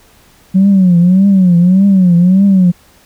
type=tone with vibrato; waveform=sine; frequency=185 Hz; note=F#3; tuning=in tune; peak=-3 dBFS; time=0.54-2.72 s; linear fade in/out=20 ms; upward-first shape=triangle; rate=1.7 Hz; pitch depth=150 cents each way; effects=tanh soft clip ceiling -1 dBFS + pink hiss -46 dBFS RMS until 3.05 s